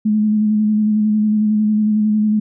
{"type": "tone with vibrato", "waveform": "sine", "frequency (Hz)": 213, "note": "G#3", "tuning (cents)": 44, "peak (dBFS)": -12, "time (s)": [0.05, 2.4], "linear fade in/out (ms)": 10, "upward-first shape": "square", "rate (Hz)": 11, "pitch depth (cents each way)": 19, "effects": []}